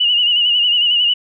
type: tone with vibrato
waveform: sine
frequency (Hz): 2895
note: F#7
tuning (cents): -38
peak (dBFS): -11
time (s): 0-1.14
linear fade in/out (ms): 10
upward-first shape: sine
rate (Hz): 11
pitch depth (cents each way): 56
effects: none